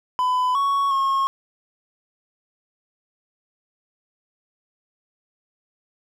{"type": "tone with pitch steps", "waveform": "triangle", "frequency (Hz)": [1004, 1113, 1085], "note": ["B5", "C#6", "C#6"], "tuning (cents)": [28, 7, -37], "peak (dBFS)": -16, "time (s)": [0.19, 1.27], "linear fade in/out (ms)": 0, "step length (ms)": 360, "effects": []}